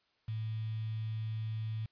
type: tone with quantisation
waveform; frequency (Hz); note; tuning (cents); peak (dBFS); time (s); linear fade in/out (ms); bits
sine; 110; A2; 0; -34; 0.28-1.86; 5; 9
effects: white hiss -74 dBFS RMS until 1.91 s + resampled to 11025 Hz